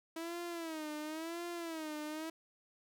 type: tone with vibrato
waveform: sawtooth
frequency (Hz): 323.2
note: E4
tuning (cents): -34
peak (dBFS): -36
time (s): 0.16-2.3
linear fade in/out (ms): 5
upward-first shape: sine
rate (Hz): 0.95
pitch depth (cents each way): 120
effects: none